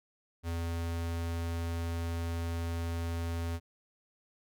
square tone, 84 Hz, E2, 33 cents sharp, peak -33 dBFS, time 0.43-3.6 s, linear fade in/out 50 ms, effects none

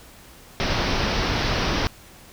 pink low-pass noise, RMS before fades -23 dBFS, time 0.6-1.87 s, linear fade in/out 0 ms, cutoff 5800 Hz, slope 96 dB/octave, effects pink hiss -47 dBFS RMS until 2.32 s

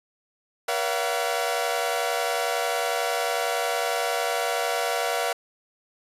sawtooth tone cluster, 477.8 / 569 / 680 / 751 Hz, A#4 / C#5 / F5 / F#5, +43 / +45 / -46 / +26 cents, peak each -26 / -27 / -24 / -26 dBFS, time 0.68-5.33 s, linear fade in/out 5 ms, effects resampled to 32000 Hz

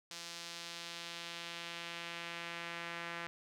sawtooth tone with band-pass filter sweep, 170 Hz, F3, 46 cents flat, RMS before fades -45 dBFS, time 0.11-3.27 s, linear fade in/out 0 ms, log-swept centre 5100 to 1900 Hz, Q 1.3, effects none

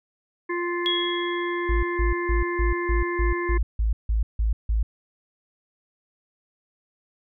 harmonic tone, 349 Hz, F4, 1 cent flat, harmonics 1 / 3 / 5 / 6, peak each -26 / -31 / -33 / -34 dBFS, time 0.49-3.58 s, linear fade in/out 10 ms
sine tone with exponential decay, 3322 Hz, G#7, in tune, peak -20 dBFS, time 0.86-1.97 s, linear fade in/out 0 ms, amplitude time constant 240 ms
sine tone bursts, 54.5 Hz, A1, 16 cents flat, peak -19 dBFS, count 11, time 1.69-4.83 s, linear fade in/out 5 ms, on 140 ms, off 160 ms
effects none

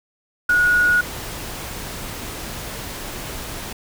sine tone in noise, 1453 Hz, F#6, 32 cents flat, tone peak -13 dBFS, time 0.49-1.01 s, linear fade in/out 5 ms, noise pink, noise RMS -31 dBFS, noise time 0.49-3.73 s, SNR +15 dB, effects none

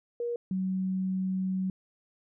sine tone pair in turn, 475.5 / 187.94 Hz, A#4 / F#3, +34 / +27 cents, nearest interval octave + major third, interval 1607 cents, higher first, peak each -29 / -27 dBFS, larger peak second, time 0.2-0.36 / 0.51-1.7 s, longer second, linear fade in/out 2 ms, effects none

